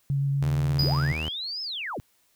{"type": "tone with vibrato", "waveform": "sine", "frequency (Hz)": 139.2, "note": "C#3", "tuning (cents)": 8, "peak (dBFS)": -22, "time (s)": [0.1, 1.12], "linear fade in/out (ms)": 0, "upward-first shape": "square", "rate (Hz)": 8.6, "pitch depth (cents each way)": 8}
{"type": "tone", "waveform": "sawtooth", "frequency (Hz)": 78.5, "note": "D#2", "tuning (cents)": 16, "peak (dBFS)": -26, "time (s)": [0.42, 1.29], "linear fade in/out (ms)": 5}
{"type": "tone with exponential decay", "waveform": "triangle", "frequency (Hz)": 4938, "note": "D#8", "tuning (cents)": -14, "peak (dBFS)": -21, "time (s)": [0.79, 1.35], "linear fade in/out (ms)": 2, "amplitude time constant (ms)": 120}
{"type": "linear two-way sweep", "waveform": "sine", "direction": "up then down", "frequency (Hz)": [31.25, 5280, 31.25], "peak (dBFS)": -30, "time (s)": [0.8, 2], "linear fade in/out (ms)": 0, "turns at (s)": 1.62}
{"effects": ["white hiss -66 dBFS RMS until 2.35 s"]}